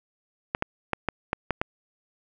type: clicks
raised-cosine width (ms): 0.5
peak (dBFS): -9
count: 7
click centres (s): 0.549 / 0.624 / 0.933 / 1.087 / 1.331 / 1.507 / 1.615
effects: none